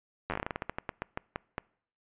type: slowing click train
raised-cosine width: 0.5 ms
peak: -17 dBFS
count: 19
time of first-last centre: 0.3-1.581 s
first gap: 10 ms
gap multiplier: 1.2
effects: noise-tail reverb RT60 0.6 s tail -25 dB re dry + resampled to 8000 Hz